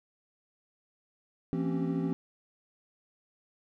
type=tone cluster; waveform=triangle; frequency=167.9 / 228.3 / 265.6 / 279 / 386.5 Hz; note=E3 / A#3 / C4 / C#4 / G4; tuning=+32 / -36 / +26 / +11 / -24 cents; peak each=-30 / -36 / -31 / -35 / -36 dBFS; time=1.53-2.13 s; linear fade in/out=0 ms; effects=none